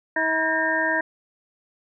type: harmonic tone with a mistuned harmonic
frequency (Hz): 320.3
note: E4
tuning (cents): -50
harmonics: 1 / 2 / 3 / 5 / 6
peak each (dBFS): -30 / -27 / -28 / -25 / -24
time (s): 0.16-1.01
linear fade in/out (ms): 5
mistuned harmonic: 6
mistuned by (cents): -84
effects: none